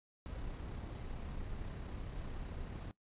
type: noise with amplitude modulation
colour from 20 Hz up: brown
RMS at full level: -42 dBFS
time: 0.26-2.91 s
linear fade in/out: 0 ms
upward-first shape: sine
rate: 33.3 Hz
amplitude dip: 30%
effects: noise-tail reverb RT60 0.1 s tail -19 dB re dry + resampled to 8000 Hz